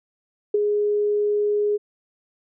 sine tone with ADSR envelope, 415.3 Hz, G#4, in tune, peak -13 dBFS, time 0.54-1.78 s, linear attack 6 ms, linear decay 16 ms, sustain -5 dB, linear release 26 ms, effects none

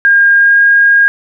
sine tone with pitch glide, 1615 to 1626.2 Hz, G#6 to G#6, -49 to -37 cents, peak -4 dBFS, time 0.05-1.08 s, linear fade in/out 0 ms, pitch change +12 cents, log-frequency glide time 0.36-0.61 s, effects none

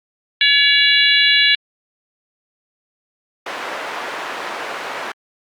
harmonic tone, 567 Hz, C#5, 39 cents sharp, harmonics 3 / 4 / 5 / 6 / 7, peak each -17 / -17 / -17 / -17 / -17 dBFS, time 0.41-1.55 s, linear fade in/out 2 ms
white band-pass noise, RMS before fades -27 dBFS, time 3.46-5.12 s, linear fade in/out 5 ms, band 440 to 1600 Hz, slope 12 dB/octave
effects Opus 48 kbps

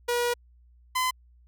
sawtooth tone pair in turn, 481.5 / 1020.3 Hz, B4 / C6, -44 / -44 cents, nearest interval octave + minor second, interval 1300 cents, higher second, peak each -20 dBFS, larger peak neither, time 0.08-0.34 / 0.95-1.11 s, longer first, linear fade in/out 10 ms, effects added 60 Hz sine -54 dBFS peak until 1.47 s

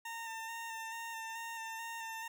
20% pulse tone with vibrato, 909 Hz, A#5, 44 cents flat, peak -36 dBFS, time 0.05-2.28 s, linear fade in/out 5 ms, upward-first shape square, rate 2.3 Hz, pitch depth 19 cents each way, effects none

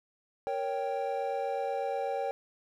triangle chord, G diminished, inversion first, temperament equal, 466.2 / 554.4 / 784 Hz, Bb4 / Db5 / G5, 0 / 0 / 0 cents, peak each -34 / -32 / -32 dBFS, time 0.47-2.31 s, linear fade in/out 0 ms, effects none

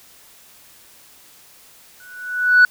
sine tone with exponential growth, 1480 Hz, F#6, in tune, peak -3 dBFS, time 2-2.65 s, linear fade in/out 2 ms, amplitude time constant 140 ms, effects tanh soft clip ceiling -5 dBFS + white hiss -48 dBFS RMS until 2.7 s

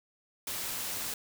white noise, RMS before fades -36 dBFS, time 0.47-1.14 s, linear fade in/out 2 ms, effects none

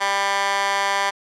15% pulse tone with high-pass filter, 198.3 Hz, G3, 20 cents sharp, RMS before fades -21 dBFS, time 0-1.11 s, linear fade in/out 20 ms, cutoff 1100 Hz, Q 2.4, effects low-pass 7000 Hz 12 dB/octave

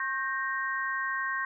sine chord, G diminished, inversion second, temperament equal with one note detuned, 1080.9 / 1568 / 1864.7 Hz, Db6 / G6 / Bb6, -44 / 0 / 0 cents, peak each -33 dBFS, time 0-1.45 s, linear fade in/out 2 ms, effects none

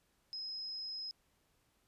sine tone, 5110 Hz, D#8, 45 cents sharp, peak -40 dBFS, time 0.33-1.11 s, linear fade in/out 0 ms, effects pink hiss -75 dBFS RMS until 1.87 s + resampled to 32000 Hz

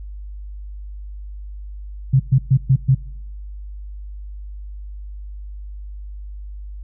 sine tone bursts, 133 Hz, C3, 29 cents sharp, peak -9 dBFS, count 5, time 2.13-2.95 s, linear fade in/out 10 ms, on 68 ms, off 120 ms, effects noise-tail reverb RT60 0.9 s tail -25 dB re dry + added 50 Hz sine -30 dBFS peak until 6.83 s

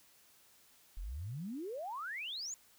sine exponential sweep, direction up, 38.6 to 7170 Hz, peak -39 dBFS, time 0.97-2.54 s, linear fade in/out 0 ms, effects white hiss -65 dBFS RMS until 2.78 s

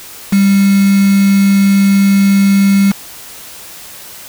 sine tone with quantisation, 197.4 Hz, G3, 12 cents sharp, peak -6 dBFS, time 0.32-2.92 s, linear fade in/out 10 ms, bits 3, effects white hiss -32 dBFS RMS until 4.28 s

